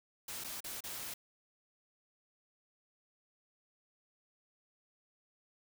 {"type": "noise with dropouts", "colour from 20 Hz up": "white", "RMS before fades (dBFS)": -43, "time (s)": [0.28, 1.14], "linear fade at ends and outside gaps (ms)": 5, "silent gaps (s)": [[0.44, 0.444], [0.605, 0.642], [0.806, 0.838]], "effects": []}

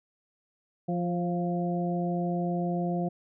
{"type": "harmonic tone with a mistuned harmonic", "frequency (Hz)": 174.61, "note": "F3", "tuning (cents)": 0, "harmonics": [1, 2, 3, 4], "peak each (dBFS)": [-28, -34, -37, -34], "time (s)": [0.88, 3.09], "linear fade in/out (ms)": 10, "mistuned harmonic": 3, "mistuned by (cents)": 23, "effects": []}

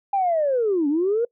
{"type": "linear two-way sweep", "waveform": "sine", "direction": "down then up", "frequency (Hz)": [810, 277.2, 486.3], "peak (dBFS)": -17, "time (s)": [0.13, 1.25], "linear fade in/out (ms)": 5, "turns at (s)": 0.88, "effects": ["noise-tail reverb RT60 0.1 s tail -25 dB re dry", "tanh soft clip ceiling -13 dBFS"]}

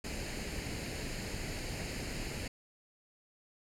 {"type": "noise with comb filter", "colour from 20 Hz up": "pink", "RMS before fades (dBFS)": -39, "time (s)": [0.04, 2.48], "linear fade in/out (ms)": 5, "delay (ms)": 0.43, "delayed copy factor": 0.6, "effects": ["low-pass 9000 Hz 12 dB/octave"]}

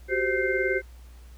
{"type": "tone cluster", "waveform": "sine", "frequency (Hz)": [371.8, 390.7, 521, 1543, 2103], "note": ["F#4", "G4", "C5", "G6", "C7"], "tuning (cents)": [8, -6, -7, -28, 8], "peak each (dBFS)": -29, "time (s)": [0.08, 0.82], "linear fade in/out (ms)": 50, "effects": ["added 60 Hz sine -44 dBFS peak until 1.37 s", "pink hiss -58 dBFS RMS until 1.37 s"]}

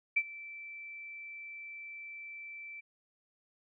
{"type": "tone with ADSR envelope", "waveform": "sine", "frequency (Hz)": 2330, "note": "D7", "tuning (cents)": -14, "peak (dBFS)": -23, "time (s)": [0.16, 2.81], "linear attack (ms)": 11, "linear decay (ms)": 53, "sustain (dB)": -20, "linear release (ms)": 15, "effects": []}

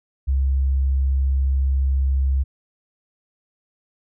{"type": "tone", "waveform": "sine", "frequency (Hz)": 67.2, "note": "C2", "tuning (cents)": 47, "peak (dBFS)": -16, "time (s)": [0.27, 2.44], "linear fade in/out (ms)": 20, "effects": []}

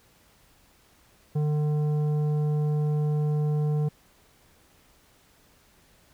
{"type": "tone with tanh clipping", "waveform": "sine", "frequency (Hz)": 150, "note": "D3", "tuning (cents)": 37, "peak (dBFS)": -24, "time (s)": [1.35, 3.89], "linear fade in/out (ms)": 10, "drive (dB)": 10, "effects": ["pink hiss -60 dBFS RMS until 6.13 s"]}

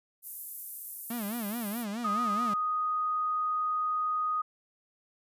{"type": "high-pass noise", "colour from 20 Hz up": "pink", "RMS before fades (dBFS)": -38, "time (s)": [0.22, 1.86], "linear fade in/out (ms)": 50, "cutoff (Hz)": 12000, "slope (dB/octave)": 24}
{"type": "tone with vibrato", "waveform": "45% pulse", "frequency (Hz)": 220, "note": "A3", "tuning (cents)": 0, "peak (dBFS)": -33, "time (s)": [1.1, 2.54], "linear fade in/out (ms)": 5, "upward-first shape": "sine", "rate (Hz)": 4.7, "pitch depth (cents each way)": 170}
{"type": "tone", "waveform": "sine", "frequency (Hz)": 1244.5, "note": "D#6", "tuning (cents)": 0, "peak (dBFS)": -27, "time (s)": [2.04, 4.42], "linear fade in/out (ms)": 10}
{"effects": ["resampled to 32000 Hz"]}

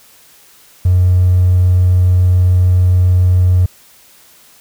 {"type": "tone with hard clipping", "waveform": "triangle", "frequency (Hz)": 90.7, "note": "F#2", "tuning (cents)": -34, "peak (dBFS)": -7, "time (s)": [0.85, 3.66], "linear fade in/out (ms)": 5, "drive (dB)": 3, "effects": ["white hiss -45 dBFS RMS until 4.6 s"]}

